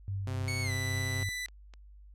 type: tone with tremolo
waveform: sine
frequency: 98 Hz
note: G2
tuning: in tune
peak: -31 dBFS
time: 0.08-1.29 s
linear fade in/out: 0 ms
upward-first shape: triangle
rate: 3.7 Hz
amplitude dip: 30%
type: tone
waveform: sawtooth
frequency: 130 Hz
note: C3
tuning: 11 cents flat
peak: -33 dBFS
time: 0.27-1.23 s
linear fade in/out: 2 ms
type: tone with pitch glide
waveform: sawtooth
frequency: 2218 to 1987.5 Hz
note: C#7 to B6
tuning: 0 to +10 cents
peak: -31 dBFS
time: 0.48-1.46 s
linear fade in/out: 0 ms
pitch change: -190 cents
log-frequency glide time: 0.62-0.72 s
type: click train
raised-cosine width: 0.2 ms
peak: -35 dBFS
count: 4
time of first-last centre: 0.98-1.738 s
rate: 3.96 Hz
effects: added 50 Hz sine -50 dBFS peak until 2.14 s + low-pass 11000 Hz 12 dB/octave